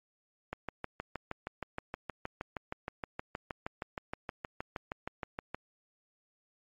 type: click train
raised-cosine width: 0.5 ms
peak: -21 dBFS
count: 33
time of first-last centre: 0.53-5.546 s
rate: 6.38 Hz
effects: MP3 64 kbps